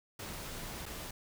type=noise with dropouts; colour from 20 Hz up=pink; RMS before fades=-43 dBFS; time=0.19-1.11 s; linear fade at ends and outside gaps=5 ms; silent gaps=0.857-0.861 s; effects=none